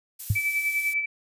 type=noise; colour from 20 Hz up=violet; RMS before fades=-34 dBFS; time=0.19-0.94 s; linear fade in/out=10 ms
type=tone with exponential decay; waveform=sine; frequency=103.4 Hz; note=G#2; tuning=7 cents flat; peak=-15 dBFS; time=0.3-0.4 s; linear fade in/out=5 ms; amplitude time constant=20 ms
type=tone with tremolo; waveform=sine; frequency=2313 Hz; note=D7; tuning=27 cents flat; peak=-21 dBFS; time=0.35-1.06 s; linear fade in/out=10 ms; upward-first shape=sine; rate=10 Hz; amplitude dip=55%
effects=resampled to 32000 Hz